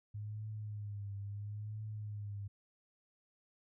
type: tone with vibrato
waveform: sine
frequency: 103.83 Hz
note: G#2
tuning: in tune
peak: -40 dBFS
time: 0.14-2.48 s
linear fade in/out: 10 ms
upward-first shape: triangle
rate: 0.74 Hz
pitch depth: 72 cents each way
effects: none